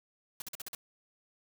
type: noise bursts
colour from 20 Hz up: white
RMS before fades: -41 dBFS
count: 6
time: 0.4-0.75 s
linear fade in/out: 2 ms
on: 20 ms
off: 46 ms
effects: none